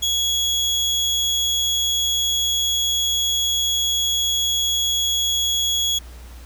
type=tone; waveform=30% pulse; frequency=3341 Hz; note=G#7; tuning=10 cents sharp; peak=-16 dBFS; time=0.02-5.99 s; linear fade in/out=10 ms; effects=added 60 Hz sine -37 dBFS peak until 6.45 s + pink hiss -47 dBFS RMS until 6.45 s